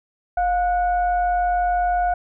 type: tone with frequency modulation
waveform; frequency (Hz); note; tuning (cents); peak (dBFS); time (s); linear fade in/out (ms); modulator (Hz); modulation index
sine; 711; F5; +31; -17; 0.37-2.14; 5; 758; 0.45
effects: none